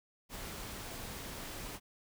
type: noise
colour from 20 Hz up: pink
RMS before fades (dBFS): -44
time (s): 0.29-1.8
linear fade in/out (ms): 50
effects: none